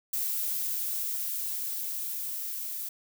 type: noise with level ramp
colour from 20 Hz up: violet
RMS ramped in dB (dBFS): -30 to -36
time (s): 0.13-2.89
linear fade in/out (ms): 5
effects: none